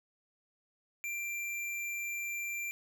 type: tone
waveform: square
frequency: 2363 Hz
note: D7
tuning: 10 cents sharp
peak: -36 dBFS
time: 1.04-2.71 s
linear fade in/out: 0 ms
effects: 12-bit